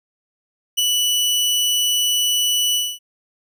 sawtooth tone with ADSR envelope, 2960 Hz, F#7, in tune, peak -11 dBFS, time 0.77-2.99 s, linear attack 16 ms, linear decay 17 ms, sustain -2 dB, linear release 240 ms, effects none

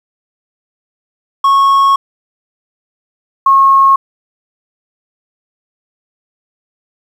triangle / sine tone pair in turn, 1099 / 1087.6 Hz, C#6 / C#6, -15 / -33 cents, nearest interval unison, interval 18 cents, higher first, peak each -4 dBFS, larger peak neither, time 1.44-1.96 / 3.46-3.96 s, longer first, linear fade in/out 5 ms, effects 7-bit

